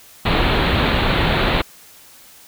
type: low-pass noise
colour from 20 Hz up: pink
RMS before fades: -17 dBFS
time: 0.25-1.62 s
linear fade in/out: 10 ms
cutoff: 4200 Hz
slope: 96 dB/octave
effects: white hiss -45 dBFS RMS until 2.47 s